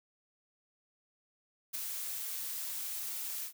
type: noise with ADSR envelope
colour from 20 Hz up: blue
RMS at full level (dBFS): -34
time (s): 1.73-3.53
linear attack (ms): 22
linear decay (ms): 4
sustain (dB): -5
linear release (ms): 92
effects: none